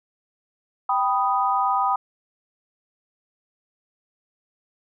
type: chord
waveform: sine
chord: G augmented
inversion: none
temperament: equal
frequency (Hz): 784 / 987.8 / 1244.5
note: G5 / B5 / D#6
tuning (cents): 0 / 0 / 0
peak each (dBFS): -23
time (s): 0.89-1.96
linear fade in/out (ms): 5
effects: none